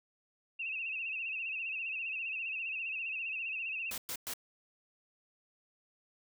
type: tone with vibrato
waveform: sine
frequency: 2644 Hz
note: E7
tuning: 5 cents sharp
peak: -35 dBFS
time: 0.59-3.91 s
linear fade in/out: 10 ms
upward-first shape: sine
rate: 15 Hz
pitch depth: 81 cents each way
type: noise bursts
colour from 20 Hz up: white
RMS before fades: -39 dBFS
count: 3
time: 3.91-4.337 s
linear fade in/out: 2 ms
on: 69 ms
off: 110 ms
effects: none